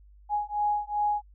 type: beating tone pair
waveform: sine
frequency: 830.6 / 833.2 Hz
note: G#5 / G#5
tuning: 0 / +5 cents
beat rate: 2.6 Hz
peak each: -28 dBFS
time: 0.29-1.22 s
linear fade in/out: 50 ms
effects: added 50 Hz sine -51 dBFS peak until 1.34 s